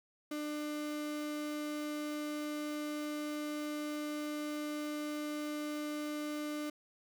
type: tone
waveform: 35% pulse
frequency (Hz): 298.9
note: D4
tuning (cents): +31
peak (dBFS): -35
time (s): 0.31-6.7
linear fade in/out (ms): 5
effects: none